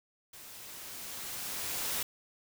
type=noise with level ramp; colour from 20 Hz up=white; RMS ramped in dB=-50 to -33 dBFS; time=0.33-2.03 s; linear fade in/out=5 ms; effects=none